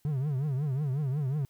triangle tone with vibrato, 140 Hz, C#3, 18 cents sharp, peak -25 dBFS, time 0.05-1.45 s, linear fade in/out 0 ms, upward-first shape triangle, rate 5.5 Hz, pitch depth 200 cents each way, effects white hiss -69 dBFS RMS until 1.49 s

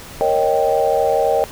sine chord, Eb dominant seventh, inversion second, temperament equal with one note detuned, 466.2 / 550.5 / 622.3 / 784 Hz, Bb4 / Db5 / Eb5 / G5, 0 / -12 / 0 / 0 cents, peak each -19 dBFS, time 0.21-1.44 s, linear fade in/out 0 ms, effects pink hiss -36 dBFS RMS until 1.51 s

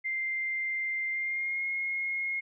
sine tone with pitch glide, 2093 to 2153 Hz, C7 to C7, 0 to +49 cents, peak -29 dBFS, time 0.04-2.41 s, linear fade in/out 20 ms, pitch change +49 cents, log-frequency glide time 1.11-1.65 s, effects none

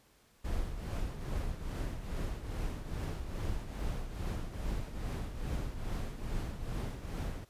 brown noise with tremolo, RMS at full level -34 dBFS, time 0.44-7.45 s, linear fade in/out 10 ms, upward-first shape triangle, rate 2.4 Hz, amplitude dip 65%, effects pink hiss -66 dBFS RMS until 7.49 s + resampled to 32000 Hz

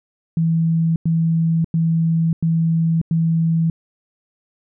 sine tone bursts, 164 Hz, E3, 9 cents flat, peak -14 dBFS, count 5, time 0.37-3.7 s, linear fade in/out 2 ms, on 590 ms, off 95 ms, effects none

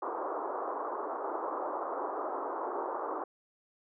white band-pass noise, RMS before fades -36 dBFS, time 0.02-3.24 s, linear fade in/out 5 ms, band 310 to 1200 Hz, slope 48 dB/octave, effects none

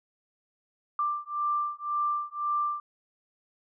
sine beating tone pair, 1181 / 1182.9 Hz, D6 / D6, +9 / +12 cents, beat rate 1.9 Hz, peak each -30 dBFS, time 0.99-2.8 s, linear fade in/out 2 ms, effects none

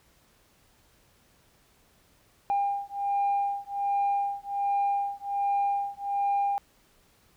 sine beating tone pair, 802 / 803.3 Hz, G5 / G5, +39 / +42 cents, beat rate 1.3 Hz, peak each -27 dBFS, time 2.5-6.58 s, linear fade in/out 0 ms, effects tanh soft clip ceiling -20 dBFS + pink hiss -63 dBFS RMS until 7.36 s

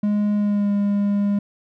triangle tone with pitch glide, 207.5 to 202.8 Hz, G#3 to G#3, -1 to -41 cents, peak -15 dBFS, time 0.03-1.39 s, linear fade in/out 5 ms, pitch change -40 cents, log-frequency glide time 0.35-0.71 s, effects none

